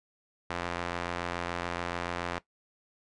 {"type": "tone with band-pass filter", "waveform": "sawtooth", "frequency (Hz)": 87, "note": "F2", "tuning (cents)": -6, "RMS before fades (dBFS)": -35, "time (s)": [0.5, 2.39], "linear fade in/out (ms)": 5, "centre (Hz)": 1400, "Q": 0.64, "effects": ["noise-tail reverb RT60 0.1 s tail -17 dB re dry", "resampled to 22050 Hz"]}